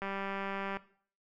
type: click train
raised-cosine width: 0.5 ms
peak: -23 dBFS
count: 148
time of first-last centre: 0.02-0.77 s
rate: 196 Hz
effects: noise-tail reverb RT60 0.5 s tail -17 dB re dry